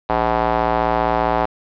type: tone with band-pass filter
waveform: square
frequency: 57.6 Hz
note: A#1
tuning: 20 cents flat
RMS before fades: -18 dBFS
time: 0.09-1.46 s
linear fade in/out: 10 ms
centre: 820 Hz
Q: 2.3
effects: resampled to 11025 Hz + 7-bit